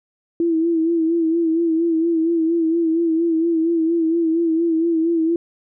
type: tone with vibrato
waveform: sine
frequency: 329.9 Hz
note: E4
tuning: 1 cent sharp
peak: -15 dBFS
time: 0.4-5.36 s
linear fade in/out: 2 ms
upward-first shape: sine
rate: 4.3 Hz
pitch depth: 54 cents each way
effects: none